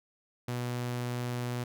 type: tone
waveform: sawtooth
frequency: 122.3 Hz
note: B2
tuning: 16 cents flat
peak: -28 dBFS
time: 0.48-1.64 s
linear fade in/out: 5 ms
effects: none